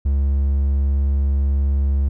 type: tone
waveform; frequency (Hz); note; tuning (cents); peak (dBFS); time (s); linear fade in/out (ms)
triangle; 69.3; C#2; 0; -13; 0.05-2.09; 10
effects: none